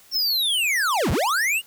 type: linear two-way sweep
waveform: square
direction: down then up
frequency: 5490 to 49.15 to 2937 Hz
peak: -20 dBFS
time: 0.11-1.62 s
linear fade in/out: 50 ms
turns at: 1.11 s
effects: white hiss -52 dBFS RMS until 1.66 s